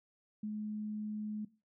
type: tone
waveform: sine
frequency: 212.3 Hz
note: G#3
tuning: 38 cents sharp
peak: -36 dBFS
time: 0.43-1.45 s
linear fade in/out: 5 ms
effects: noise-tail reverb RT60 0.3 s tail -18 dB re dry